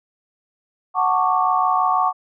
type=chord; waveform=sine; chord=D major seventh; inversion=first; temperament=equal with one note detuned; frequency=740 / 888.7 / 1108.7 / 1174.7 Hz; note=F#5 / A5 / C#6 / D6; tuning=0 / +17 / 0 / 0 cents; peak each=-20 / -23 / -19 / -23 dBFS; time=0.94-2.13 s; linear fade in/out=50 ms; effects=none